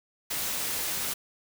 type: noise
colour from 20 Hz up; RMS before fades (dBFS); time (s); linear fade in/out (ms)
white; -31; 0.3-1.14; 10
effects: none